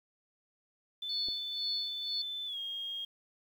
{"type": "tone with pitch glide", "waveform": "sine", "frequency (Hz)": [3520, 3247], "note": ["A7", "G#7"], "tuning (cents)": [0, -40], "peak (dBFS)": -36, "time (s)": [1.02, 3.05], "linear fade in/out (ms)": 5, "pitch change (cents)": -140, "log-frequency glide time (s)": [2.46, 2.58]}
{"type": "tone with tremolo", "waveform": "sine", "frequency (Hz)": 4400, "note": "C#8", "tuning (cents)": -14, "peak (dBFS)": -32, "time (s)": [1.09, 2.22], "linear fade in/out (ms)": 5, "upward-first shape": "sine", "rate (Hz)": 2, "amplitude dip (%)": 85}
{"type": "clicks", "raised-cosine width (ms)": 2, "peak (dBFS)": [-42, -35], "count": 2, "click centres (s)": [1.283, 1.286]}
{"effects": ["10-bit"]}